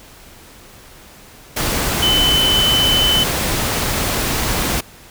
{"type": "tone in noise", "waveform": "sine", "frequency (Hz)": 3032, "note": "F#7", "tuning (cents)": 42, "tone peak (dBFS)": -13, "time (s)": [2.02, 3.24], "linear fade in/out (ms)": 10, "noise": "pink", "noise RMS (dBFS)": -19, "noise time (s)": [1.56, 4.81], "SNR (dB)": 3, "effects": ["pink hiss -42 dBFS RMS until 5.1 s"]}